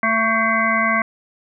harmonic tone with a mistuned harmonic, 223.6 Hz, A3, 28 cents sharp, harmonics 1 / 3 / 5 / 7 / 9 / 10, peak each -24 / -24 / -20 / -23 / -20 / -29 dBFS, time 0.03-1.02 s, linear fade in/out 2 ms, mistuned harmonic 9, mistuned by +28 cents, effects none

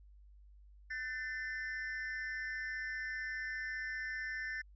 triangle tone with amplitude modulation, 1781 Hz, A6, 21 cents sharp, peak -32 dBFS, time 0.9-4.62 s, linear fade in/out 10 ms, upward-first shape sine, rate 265 Hz, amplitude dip 95%, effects added 50 Hz sine -56 dBFS peak until 4.75 s + resampled to 16000 Hz

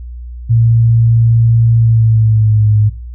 sine tone with pitch glide, 115.2 to 106.25 Hz, A#2 to G#2, -20 to +40 cents, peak -6 dBFS, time 0.49-2.9 s, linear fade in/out 20 ms, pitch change -140 cents, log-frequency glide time 1.76-2.68 s, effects noise-tail reverb RT60 0.4 s tail -22 dB re dry + added 60 Hz sine -24 dBFS peak until 3.14 s

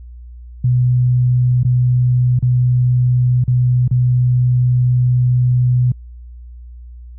sine tone with dropouts, 124.5 Hz, B2, 14 cents sharp, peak -10 dBFS, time 0.64-5.92 s, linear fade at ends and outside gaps 5 ms, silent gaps 1.633-1.648 / 2.391-2.425 / 3.44-3.478 / 3.879-3.911 s, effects added 60 Hz sine -32 dBFS peak until 7.18 s

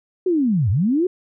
sine linear two-way sweep, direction down then up, 380.5 to 86.3 to 380.5 Hz, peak -15 dBFS, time 0.26-1.07 s, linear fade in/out 5 ms, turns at 0.7 s, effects none

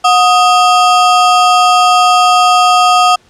square ring-modulated tone, 987.8 Hz, B5, in tune, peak -3 dBFS, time 0.04-3.16 s, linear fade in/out 10 ms, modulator 261 Hz, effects pink hiss -48 dBFS RMS until 3.29 s + low-pass 7000 Hz 12 dB/octave

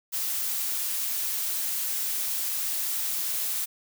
blue noise, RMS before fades -29 dBFS, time 0.12-3.66 s, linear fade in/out 20 ms, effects none

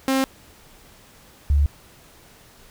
sawtooth / sine tone pair in turn, 266.4 / 71.79 Hz, C4 / D2, +31 / -39 cents, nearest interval octave + major seventh, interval 2270 cents, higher first, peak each -14 dBFS, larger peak neither, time 0.08-0.24 / 1.5-1.66 s, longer neither, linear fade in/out 0 ms, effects pink hiss -50 dBFS RMS until 2.7 s

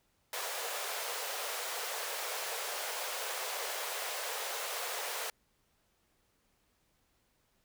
pink high-pass noise, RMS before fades -38 dBFS, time 0.33-5.3 s, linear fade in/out 2 ms, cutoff 450 Hz, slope 48 dB/octave, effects pink hiss -74 dBFS RMS until 7.64 s

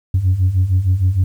sine beating tone pair, 88.8 / 95.3 Hz, F2 / G2, +29 / -48 cents, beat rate 6.5 Hz, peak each -16 / -12 dBFS, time 0.14-1.24 s, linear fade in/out 5 ms, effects tanh soft clip ceiling -8 dBFS + 8-bit

